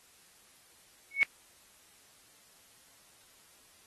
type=tone with exponential growth; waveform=sine; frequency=2216 Hz; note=C#7; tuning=1 cent flat; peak=-16 dBFS; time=1.11-1.23 s; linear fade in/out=0 ms; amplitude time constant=25 ms; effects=white hiss -61 dBFS RMS until 3.86 s + AAC 32 kbps